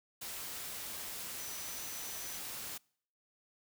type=tone in noise; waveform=sine; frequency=5990 Hz; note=F#8; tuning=20 cents sharp; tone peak=-48 dBFS; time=1.39-2.38 s; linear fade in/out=10 ms; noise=white; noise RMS=-43 dBFS; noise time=0.21-2.78 s; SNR=-8 dB; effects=noise-tail reverb RT60 0.6 s tail -26 dB re dry